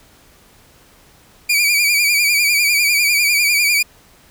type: tone with vibrato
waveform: sawtooth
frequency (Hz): 2349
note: D7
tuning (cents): 0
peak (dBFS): -9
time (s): 1.49-3.83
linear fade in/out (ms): 10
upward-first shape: sine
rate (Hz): 10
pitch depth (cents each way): 70
effects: pink hiss -49 dBFS RMS until 4.3 s